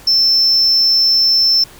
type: tone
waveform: triangle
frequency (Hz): 5330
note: E8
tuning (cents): +18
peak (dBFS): -7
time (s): 0.07-1.64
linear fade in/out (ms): 5
effects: tanh soft clip ceiling -4 dBFS + pink hiss -40 dBFS RMS until 1.79 s